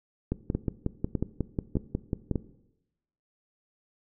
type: two click trains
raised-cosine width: 3 ms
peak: -14 / -14 dBFS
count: 12 / 4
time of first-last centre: 0.32-2.313 / 0.55-2.357 s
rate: 5.52 / 1.66 Hz
effects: noise-tail reverb RT60 0.9 s tail -17 dB re dry